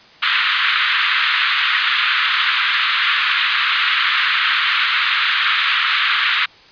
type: band-pass noise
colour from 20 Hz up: pink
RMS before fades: -17 dBFS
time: 0.22-6.46 s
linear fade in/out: 10 ms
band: 1200 to 3900 Hz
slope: 48 dB/octave
effects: white hiss -45 dBFS RMS until 6.71 s + resampled to 11025 Hz